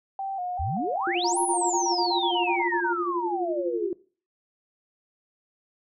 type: tone with vibrato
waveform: sine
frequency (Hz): 749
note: F#5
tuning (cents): +21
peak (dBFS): -28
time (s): 0.19-2.62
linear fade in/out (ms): 2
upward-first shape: square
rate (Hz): 2.6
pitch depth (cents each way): 68
type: exponential two-way sweep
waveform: sine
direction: up then down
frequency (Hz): 66.3 to 11000 to 372.6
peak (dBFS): -27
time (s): 0.59-3.91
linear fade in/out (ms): 10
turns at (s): 1.39
type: tone with tremolo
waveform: sine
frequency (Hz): 349.2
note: F4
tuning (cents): 0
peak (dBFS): -24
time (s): 1.07-3.93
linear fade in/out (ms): 2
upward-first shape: sine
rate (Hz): 12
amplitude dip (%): 70
type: tone bursts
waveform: sine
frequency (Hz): 932.3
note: A#5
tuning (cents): 0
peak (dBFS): -25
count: 14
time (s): 1.24-2.932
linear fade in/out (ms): 10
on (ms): 93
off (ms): 30
effects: noise-tail reverb RT60 0.4 s tail -20 dB re dry